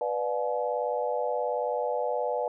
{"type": "chord", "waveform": "sine", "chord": "B diminished seventh", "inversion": "none", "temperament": "just", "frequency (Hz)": [493.9, 592.7, 711.2, 853.4], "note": ["B4", "D5", "F5", "Ab5"], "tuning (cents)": [0, 16, 31, 47], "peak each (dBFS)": [-30, -31, -34, -33], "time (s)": [0.01, 2.48], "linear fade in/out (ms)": 2, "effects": []}